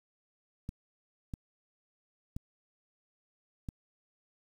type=clicks; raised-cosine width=5 ms; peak=-25 dBFS; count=4; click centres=0.691 / 1.338 / 2.365 / 3.688 s; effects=9-bit